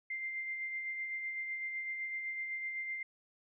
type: tone with tremolo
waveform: sine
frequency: 2093 Hz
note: C7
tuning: in tune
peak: -35 dBFS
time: 0.1-3.03 s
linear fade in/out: 5 ms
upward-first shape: sine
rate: 7.9 Hz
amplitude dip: 35%
effects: none